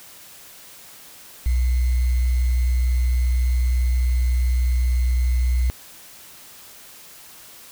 sine tone with sample-and-hold, 61.74 Hz, B1, in tune, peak -16 dBFS, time 1.46-5.7 s, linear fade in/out 0 ms, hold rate 2100 Hz, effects white hiss -44 dBFS RMS until 7.71 s

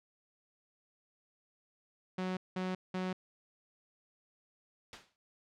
sawtooth tone bursts, 185 Hz, F#3, in tune, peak -30 dBFS, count 3, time 2.18-3.13 s, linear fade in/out 5 ms, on 190 ms, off 190 ms
white noise with exponential decay, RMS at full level -41 dBFS, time 4.93-5.16 s, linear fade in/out 0 ms, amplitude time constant 49 ms
effects low-pass 4000 Hz 12 dB/octave

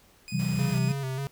20% pulse tone, 2489 Hz, D#7, in tune, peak -34 dBFS, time 0.28-0.92 s, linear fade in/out 0 ms
sine chord, C major, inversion none, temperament equal with one note detuned, 130.81 / 164.81 / 191.74 Hz, C3 / E3 / G3, 0 / 0 / -38 cents, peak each -29 dBFS, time 0.32-0.92 s, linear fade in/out 10 ms
pink noise, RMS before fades -42 dBFS, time 0.39-0.79 s, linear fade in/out 5 ms
square tone with vibrato, 134.9 Hz, C#3, 47 cents flat, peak -30 dBFS, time 0.59-1.27 s, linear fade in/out 0 ms, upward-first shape square, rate 3.4 Hz, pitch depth 44 cents each way
effects pink hiss -59 dBFS RMS until 1.31 s

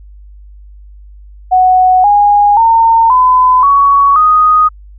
sine tone with pitch steps, 740 / 821.1 / 911 / 1010.9 / 1121.6 / 1244.5 Hz, F#5 / G#5 / A#5 / B5 / C#6 / D#6, 0 / -20 / -40 / +40 / +20 / 0 cents, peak -4 dBFS, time 1.51-4.69 s, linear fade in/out 20 ms, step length 530 ms, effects added 50 Hz sine -32 dBFS peak until 4.98 s

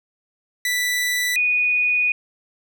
sawtooth / sine tone pair in turn, 1975.5 / 2471 Hz, B6 / D#7, 0 / -13 cents, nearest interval major third, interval 387 cents, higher second, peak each -16 dBFS, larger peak neither, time 0.65-1.36 / 1.36-2.12 s, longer second, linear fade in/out 2 ms, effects none

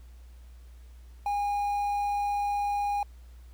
triangle tone with quantisation, 816 Hz, G#5, 31 cents flat, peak -24 dBFS, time 1.26-3.03 s, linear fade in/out 2 ms, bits 9, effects added 60 Hz sine -46 dBFS peak until 3.53 s + pink hiss -64 dBFS RMS until 3.53 s

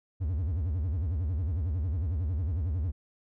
triangle tone with vibrato, 82.41 Hz, E2, in tune, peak -25 dBFS, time 0.2-2.92 s, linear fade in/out 20 ms, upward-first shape sine, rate 11 Hz, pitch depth 280 cents each way, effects none

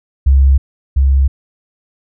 sine tone pair in turn, 67.7 / 67.7 Hz, C#2 / C#2, -40 / -40 cents, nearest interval unison, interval 0 cents, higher neither, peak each -5 / -7 dBFS, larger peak first, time 0.26-0.58 / 0.96-1.28 s, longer neither, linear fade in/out 10 ms, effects none

